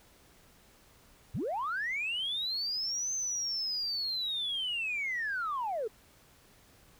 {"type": "linear two-way sweep", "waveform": "sine", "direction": "up then down", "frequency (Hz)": [70.2, 6272, 405.7], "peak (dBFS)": -30, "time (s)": [1.34, 5.88], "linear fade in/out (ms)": 10, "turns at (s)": 3.13, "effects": ["tanh soft clip ceiling -27 dBFS", "pink hiss -61 dBFS RMS until 6.99 s"]}